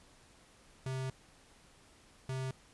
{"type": "tone bursts at uneven times", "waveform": "square", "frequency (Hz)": 131.4, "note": "C3", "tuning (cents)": 8, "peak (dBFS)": -36, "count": 2, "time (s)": [[0.86, 1.1], [2.29, 2.51]], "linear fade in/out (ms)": 2, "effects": ["pink hiss -62 dBFS RMS until 2.73 s", "resampled to 24000 Hz"]}